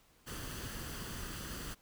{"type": "noise with comb filter", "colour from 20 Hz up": "pink", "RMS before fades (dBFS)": -43, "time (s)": [0.26, 1.75], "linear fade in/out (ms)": 20, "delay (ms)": 0.65, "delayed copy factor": 0.5, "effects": ["pink hiss -67 dBFS RMS until 1.81 s"]}